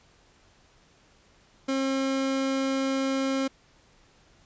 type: tone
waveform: 30% pulse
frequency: 268.5 Hz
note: C4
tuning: 45 cents sharp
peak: -22 dBFS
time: 1.68-3.48 s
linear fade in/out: 10 ms
effects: pink hiss -60 dBFS RMS until 4.45 s + resampled to 16000 Hz